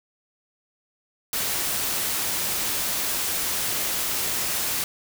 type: noise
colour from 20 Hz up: white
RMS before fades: -26 dBFS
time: 1.33-4.84 s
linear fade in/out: 2 ms
effects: none